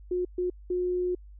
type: tone bursts at uneven times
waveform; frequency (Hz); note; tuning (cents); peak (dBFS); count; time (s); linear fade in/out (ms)
sine; 360.1; F#4; -47; -25; 3; 0.11-0.25 / 0.38-0.5 / 0.7-1.15; 5
effects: added 50 Hz sine -45 dBFS peak until 1.39 s